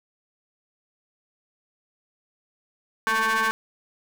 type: ring-modulated tone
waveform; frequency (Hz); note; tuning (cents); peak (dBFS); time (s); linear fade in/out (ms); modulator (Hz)
35% pulse; 220.5; A3; +4; -16; 3.07-3.51; 0; 1330
effects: none